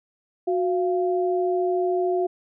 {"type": "tone pair together", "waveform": "sine", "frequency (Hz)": [365.5, 690], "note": ["F#4", "F5"], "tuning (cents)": [-21, -21], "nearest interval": "major seventh", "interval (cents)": 1100, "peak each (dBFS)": [-21, -26], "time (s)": [0.47, 2.27], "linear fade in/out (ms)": 10, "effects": []}